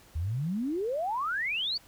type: exponential sweep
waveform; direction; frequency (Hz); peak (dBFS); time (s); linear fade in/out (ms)
sine; up; 73.42 to 4699; -28; 0.15-1.78; 10
effects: pink hiss -57 dBFS RMS until 1.87 s